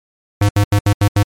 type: tone bursts at uneven times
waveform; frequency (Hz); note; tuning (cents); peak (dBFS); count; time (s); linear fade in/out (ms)
square; 102.1; G#2; -29; -10; 6; 0.41-0.49 / 0.56-0.64 / 0.72-0.79 / 0.86-0.93 / 1.01-1.08 / 1.16-1.23; 5
effects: MP3 64 kbps